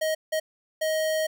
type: tone bursts at uneven times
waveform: square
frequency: 629 Hz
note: D#5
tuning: 19 cents sharp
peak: -24 dBFS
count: 3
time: 0.01-0.15 / 0.32-0.4 / 0.81-1.27 s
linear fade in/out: 10 ms
effects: none